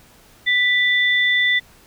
sine tone pair together, 1978 / 3531 Hz, B6 / A7, +2 / +5 cents, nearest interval minor seventh, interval 1003 cents, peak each -15 / -21 dBFS, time 0.46-1.6 s, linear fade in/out 20 ms, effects pink hiss -50 dBFS RMS until 1.86 s

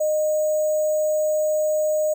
sine tone with sample-and-hold, 614 Hz, D#5, 23 cents flat, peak -18 dBFS, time 0-2.14 s, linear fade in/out 10 ms, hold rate 7350 Hz, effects none

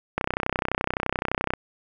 click train, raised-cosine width 0.5 ms, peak -8 dBFS, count 44, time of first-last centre 0.18-1.536 s, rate 31.7 Hz, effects none

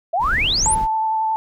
sine exponential sweep, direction up, 632 to 10770 Hz, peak -16 dBFS, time 0.13-0.75 s, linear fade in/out 10 ms
brown noise, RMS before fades -26 dBFS, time 0.19-0.88 s, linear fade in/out 50 ms
sine tone with vibrato, 880 Hz, A5, in tune, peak -17 dBFS, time 0.66-1.36 s, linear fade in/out 0 ms, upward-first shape sine, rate 11 Hz, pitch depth 12 cents each way
effects none

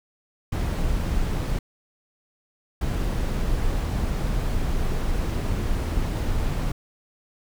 brown noise bursts at uneven times, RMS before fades -24 dBFS, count 2, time 0.52-1.59 / 2.81-6.72 s, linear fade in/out 5 ms, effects none

